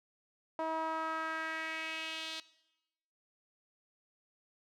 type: tone with band-pass filter sweep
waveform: sawtooth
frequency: 320.4 Hz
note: E4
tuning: 49 cents flat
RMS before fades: -38 dBFS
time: 0.59-2.4 s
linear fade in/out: 2 ms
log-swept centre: 820 to 3800 Hz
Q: 2.7
effects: noise-tail reverb RT60 0.9 s tail -18 dB re dry